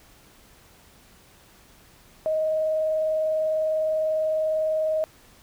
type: tone with vibrato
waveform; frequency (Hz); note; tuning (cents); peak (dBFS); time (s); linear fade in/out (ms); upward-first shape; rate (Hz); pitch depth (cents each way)
sine; 627; D#5; +13; -21; 2.26-5.04; 0; sine; 20; 20
effects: pink hiss -54 dBFS RMS until 5.42 s